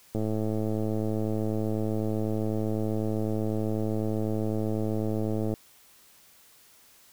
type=click train; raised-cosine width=2 ms; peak=-17 dBFS; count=583; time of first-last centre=0.15-5.539 s; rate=108 Hz; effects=white hiss -57 dBFS RMS until 7.12 s